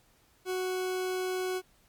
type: tone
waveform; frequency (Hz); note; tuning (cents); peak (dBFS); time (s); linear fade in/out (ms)
40% pulse; 370; F#4; 0; -29; 0.45-1.62; 50
effects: pink hiss -65 dBFS RMS until 1.88 s + MP3 96 kbps